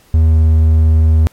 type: tone with pitch glide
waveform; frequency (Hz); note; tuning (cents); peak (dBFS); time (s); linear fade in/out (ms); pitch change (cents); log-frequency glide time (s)
triangle; 79.9 to 79.35; D#2 to D#2; +47 to +35; -4; 0.14-1.27; 0; -12; 0.27-0.37
effects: pink hiss -49 dBFS RMS until 1.32 s + MP3 64 kbps